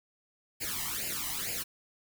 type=noise with flanger; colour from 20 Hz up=white; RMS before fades=-35 dBFS; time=0.6-1.64 s; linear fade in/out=20 ms; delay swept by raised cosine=0.41 to 1.02 ms; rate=2.2 Hz; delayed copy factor=+0.85; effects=none